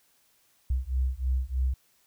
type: beating tone pair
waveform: sine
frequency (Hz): 62.8 / 66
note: B1 / C2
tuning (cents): +30 / +16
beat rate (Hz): 3.2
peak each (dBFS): -28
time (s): 0.7-1.74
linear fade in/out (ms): 5
effects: white hiss -66 dBFS RMS until 2.06 s